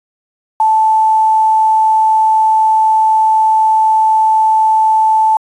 sine tone with quantisation, 876 Hz, A5, 8 cents flat, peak -7 dBFS, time 0.6-5.37 s, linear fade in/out 2 ms, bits 6, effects resampled to 24000 Hz

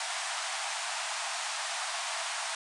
pink band-pass noise, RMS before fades -35 dBFS, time 0-2.55 s, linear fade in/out 2 ms, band 650 to 9700 Hz, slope 96 dB/octave, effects none

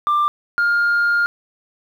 sine tone pair in turn, 1186 / 1410.4 Hz, D6 / F6, +17 / +17 cents, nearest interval minor third, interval 300 cents, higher second, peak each -12 dBFS, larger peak neither, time 0.07-0.28 / 0.58-1.26 s, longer second, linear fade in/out 0 ms, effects tanh soft clip ceiling -12 dBFS + 8-bit

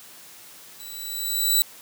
10% pulse tone with level ramp, 3951 Hz, B7, in tune, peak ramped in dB -31 to -8 dBFS, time 0.8-1.62 s, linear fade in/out 0 ms, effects white hiss -46 dBFS RMS until 1.81 s + high-pass 100 Hz 12 dB/octave

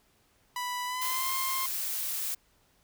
sawtooth tone with pitch glide, 987.8 to 1058.7 Hz, B5 to C6, 0 to +20 cents, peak -28 dBFS, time 0.56-1.66 s, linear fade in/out 2 ms, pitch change +120 cents, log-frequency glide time 0.85-1.31 s
blue noise, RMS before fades -33 dBFS, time 1.01-2.35 s, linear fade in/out 10 ms
effects pink hiss -67 dBFS RMS until 2.83 s

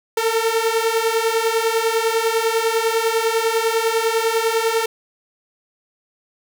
sawtooth beating tone pair, 446.9 / 456.9 Hz, A4 / A#4, +27 / -35 cents, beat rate 10 Hz, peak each -16 dBFS, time 0.17-4.86 s, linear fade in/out 5 ms, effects none

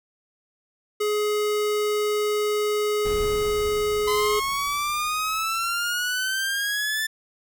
square tone, 420 Hz, G#4, 19 cents sharp, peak -22 dBFS, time 1-4.4 s, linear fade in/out 10 ms
brown noise with exponential decay, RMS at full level -30 dBFS, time 3.05-6.73 s, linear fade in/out 2 ms, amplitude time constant 800 ms
sawtooth exponential sweep, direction up, 1020 to 1769 Hz, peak -20 dBFS, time 4.07-7.07 s, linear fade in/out 10 ms
effects none

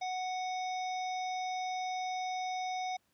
harmonic tone, 740 Hz, F#5, in tune, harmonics 1 / 3 / 5 / 7 / 8, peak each -34 / -44 / -48 / -51 / -52 dBFS, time 0.01-2.97 s, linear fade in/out 10 ms, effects pink hiss -75 dBFS RMS until 3.13 s + high-pass 80 Hz 12 dB/octave

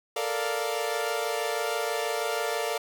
sawtooth chord, Bb major seventh, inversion third, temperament equal, 440 / 466.2 / 587.3 / 698.5 Hz, A4 / Bb4 / D5 / F5, 0 / 0 / 0 / 0 cents, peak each -29 dBFS, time 0.16-2.78 s, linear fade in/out 5 ms, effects none

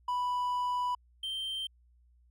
triangle tone pair in turn, 987.8 / 3136 Hz, B5 / G7, 0 / 0 cents, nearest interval octave + minor sixth, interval 2000 cents, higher second, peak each -27 / -32 dBFS, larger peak first, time 0.08-0.95 / 1.23-1.67 s, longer first, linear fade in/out 5 ms, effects added 60 Hz sine -61 dBFS peak until 2.3 s

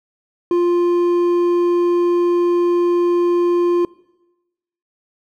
sine tone with hard clipping, 349.2 Hz, F4, in tune, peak -14 dBFS, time 0.51-3.85 s, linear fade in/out 2 ms, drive 5 dB, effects noise-tail reverb RT60 1.0 s tail -22 dB re dry

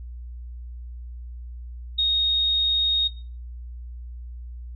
sine tone, 3729 Hz, A#7, in tune, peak -18 dBFS, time 1.98-3.08 s, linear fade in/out 10 ms, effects noise-tail reverb RT60 0.4 s tail -19 dB re dry + added 60 Hz sine -34 dBFS peak until 4.75 s

